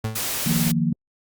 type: tone with exponential decay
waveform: 35% pulse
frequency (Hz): 110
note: A2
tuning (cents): 0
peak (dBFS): -19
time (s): 0.04-0.35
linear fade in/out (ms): 5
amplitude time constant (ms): 66
type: noise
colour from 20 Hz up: white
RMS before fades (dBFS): -26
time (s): 0.15-0.72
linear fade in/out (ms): 10
type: chord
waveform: sine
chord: Eb suspended second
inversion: none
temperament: equal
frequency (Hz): 155.56 / 174.61 / 233.1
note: Eb3 / F3 / Bb3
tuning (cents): 0 / 0 / 0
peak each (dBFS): -23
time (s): 0.46-0.93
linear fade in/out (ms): 5
effects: Opus 48 kbps